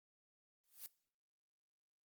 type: noise with exponential growth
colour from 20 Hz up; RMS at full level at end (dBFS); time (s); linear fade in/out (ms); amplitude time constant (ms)
blue; -45; 0.64-0.86; 0; 46
effects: noise-tail reverb RT60 0.6 s tail -23 dB re dry + Opus 24 kbps